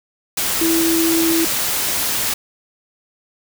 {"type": "tone in noise", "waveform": "sine", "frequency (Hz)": 329.6, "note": "E4", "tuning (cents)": 0, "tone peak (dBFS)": -15, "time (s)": [0.61, 1.45], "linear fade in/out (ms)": 5, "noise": "white", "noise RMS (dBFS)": -20, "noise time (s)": [0.37, 2.34], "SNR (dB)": 2, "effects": []}